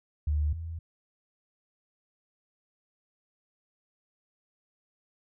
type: tone pair in turn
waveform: sine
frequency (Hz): 74.9 / 82.41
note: D2 / E2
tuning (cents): +35 / 0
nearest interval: major second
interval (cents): 165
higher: second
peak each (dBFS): -24 / -34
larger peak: first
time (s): 0.27-0.53 / 0.53-0.79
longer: neither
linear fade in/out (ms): 5
effects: none